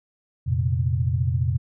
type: chord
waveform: sine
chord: F suspended fourth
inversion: none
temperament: just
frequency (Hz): 87.31 / 116.41 / 130.96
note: F2 / Bb2 / C3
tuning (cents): 0 / -2 / +2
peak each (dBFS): -24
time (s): 0.46-1.58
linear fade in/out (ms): 20
effects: none